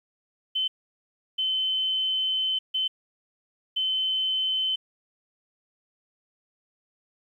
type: tone bursts at uneven times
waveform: sine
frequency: 3061 Hz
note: G7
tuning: 42 cents flat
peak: -23 dBFS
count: 4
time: 0.55-0.68 / 1.38-2.59 / 2.74-2.88 / 3.76-4.76 s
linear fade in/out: 10 ms
effects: 10-bit